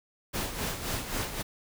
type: noise with tremolo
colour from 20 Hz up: pink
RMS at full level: -31 dBFS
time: 0.33-1.43 s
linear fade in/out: 20 ms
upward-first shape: sine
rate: 3.8 Hz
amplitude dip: 60%
effects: none